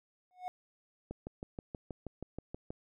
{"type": "tone with exponential growth", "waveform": "triangle", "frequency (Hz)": 730, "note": "F#5", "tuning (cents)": -24, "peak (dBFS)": -31, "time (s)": [0.31, 0.48], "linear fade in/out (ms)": 0, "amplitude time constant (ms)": 36}
{"type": "click train", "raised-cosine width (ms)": 2, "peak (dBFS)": -27, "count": 11, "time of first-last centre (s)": [1.11, 2.705], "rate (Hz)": 6.27}
{"effects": []}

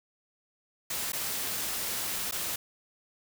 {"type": "noise with dropouts", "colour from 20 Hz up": "white", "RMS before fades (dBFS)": -33, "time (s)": [0.9, 2.56], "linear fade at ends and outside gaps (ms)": 5, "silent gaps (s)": [[1.121, 1.131], [2.312, 2.322]], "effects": []}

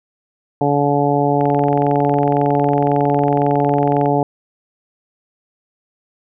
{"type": "harmonic tone", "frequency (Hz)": 143.2, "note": "D3", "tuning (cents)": -43, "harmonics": [1, 2, 3, 4, 5, 6], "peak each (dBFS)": [-20, -19, -19, -22, -19, -21], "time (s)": [0.61, 4.23], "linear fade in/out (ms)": 2}
{"type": "click train", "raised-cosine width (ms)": 0.5, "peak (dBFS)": -15, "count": 59, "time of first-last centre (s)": [1.41, 4.058], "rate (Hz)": 21.9}
{"effects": []}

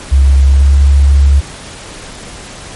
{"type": "tone with pitch glide", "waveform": "sine", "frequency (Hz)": [68, 69.79], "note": ["C#2", "C#2"], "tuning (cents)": [-33, 12], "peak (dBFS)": -3, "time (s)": [0.11, 1.41], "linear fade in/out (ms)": 20, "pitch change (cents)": 45, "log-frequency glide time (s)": [0.45, 0.75], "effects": ["pink hiss -29 dBFS RMS until 2.75 s", "MP3 48 kbps"]}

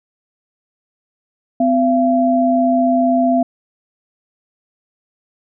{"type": "tone pair together", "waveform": "sine", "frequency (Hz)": [254.9, 680.5], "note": ["C4", "F5"], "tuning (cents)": [-45, -45], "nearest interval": "octave + perfect fourth", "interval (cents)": 1700, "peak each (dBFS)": -14, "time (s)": [1.6, 3.43], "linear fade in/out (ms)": 5, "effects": []}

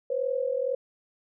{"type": "tone pair together", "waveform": "sine", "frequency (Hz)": [498, 540], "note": ["B4", "C#5"], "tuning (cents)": [14, -45], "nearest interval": "minor second", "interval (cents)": 141, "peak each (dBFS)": -28, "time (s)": [0.1, 0.75], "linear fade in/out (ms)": 5, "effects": []}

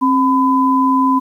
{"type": "tone pair together", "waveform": "sine", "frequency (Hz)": [266.5, 1006], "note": ["C4", "B5"], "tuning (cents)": [32, 32], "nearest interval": "octave + major seventh", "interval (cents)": 2300, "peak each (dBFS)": -13, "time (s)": [0.01, 1.2], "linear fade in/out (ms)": 20, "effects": ["8-bit"]}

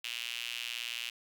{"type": "tone with high-pass filter", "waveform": "sawtooth", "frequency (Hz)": 118.7, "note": "A#2", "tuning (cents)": 32, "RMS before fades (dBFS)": -39, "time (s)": [0.04, 1.1], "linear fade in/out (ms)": 5, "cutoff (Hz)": 2800, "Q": 4.4, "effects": []}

